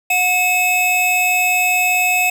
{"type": "tone pair together", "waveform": "square", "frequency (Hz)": [727.9, 2585], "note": ["F#5", "E7"], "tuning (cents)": [-29, -34], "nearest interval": "octave + minor seventh", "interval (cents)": 2195, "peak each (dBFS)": [-20, -15], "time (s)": [0.1, 2.3], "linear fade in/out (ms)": 5, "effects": []}